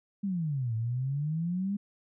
sine exponential two-way sweep, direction down then up, 206.4 to 110 to 206.4 Hz, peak -28 dBFS, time 0.23-1.77 s, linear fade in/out 10 ms, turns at 0.75 s, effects none

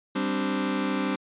sawtooth chord, G suspended fourth, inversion none, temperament just, 196 / 261.3 / 294 Hz, G3 / C4 / D4, 0 / -2 / +2 cents, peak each -25 dBFS, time 0.15-1.16 s, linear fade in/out 10 ms, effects resampled to 8000 Hz

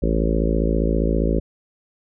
harmonic tone, 55 Hz, A1, in tune, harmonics 1 / 3 / 4 / 5 / 6 / 7 / 8 / 9 / 10, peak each -20 / -25 / -26 / -27 / -28 / -28 / -29 / -30 / -30 dBFS, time 0.02-1.4 s, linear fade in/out 10 ms, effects none

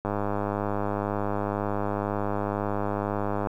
click train, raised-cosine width 1 ms, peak -14 dBFS, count 350, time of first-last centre 0.05-3.472 s, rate 102 Hz, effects 9-bit

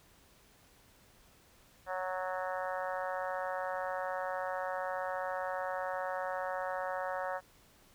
harmonic tone with a mistuned harmonic, 185 Hz, F#3, in tune, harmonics 3 / 4 / 5 / 6 / 7 / 8 / 9 / 10, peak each -38 / -40 / -42 / -44 / -45 / -46 / -47 / -48 dBFS, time 1.86-7.41 s, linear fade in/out 50 ms, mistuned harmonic 10, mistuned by -24 cents, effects pink hiss -63 dBFS RMS until 7.94 s

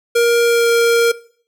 square tone with pitch glide, 470.6 to 466.8 Hz, A#4 to A#4, +16 to +2 cents, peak -11 dBFS, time 0.15-1.12 s, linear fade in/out 10 ms, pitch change -14 cents, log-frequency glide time 0.44-0.69 s, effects noise-tail reverb RT60 0.5 s tail -19 dB re dry

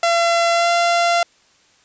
sawtooth tone with pitch glide, 680 to 688.3 Hz, F5 to F5, -46 to -25 cents, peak -10 dBFS, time 0.03-1.23 s, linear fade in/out 2 ms, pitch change +21 cents, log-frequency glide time 0.52-0.7 s, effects white hiss -55 dBFS RMS until 1.84 s + resampled to 16000 Hz

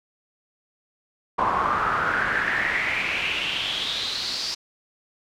brown noise with band-pass filter sweep, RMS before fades -25 dBFS, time 1.38-4.55 s, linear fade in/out 10 ms, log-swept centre 1000 to 5000 Hz, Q 5.4, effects none

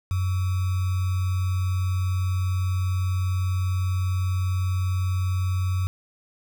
sine tone with sample-and-hold, 92.5 Hz, F#2, in tune, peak -21 dBFS, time 0.11-5.87 s, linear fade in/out 0 ms, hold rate 1225 Hz, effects none

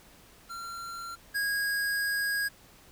square tone pair in turn, 1372 / 1642.9 Hz, F6 / G#6, -31 / -19 cents, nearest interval minor third, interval 312 cents, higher second, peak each -38 / -28 dBFS, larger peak second, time 0.49-1.16 / 1.34-2.49 s, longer second, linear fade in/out 20 ms, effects pink hiss -56 dBFS RMS until 2.91 s

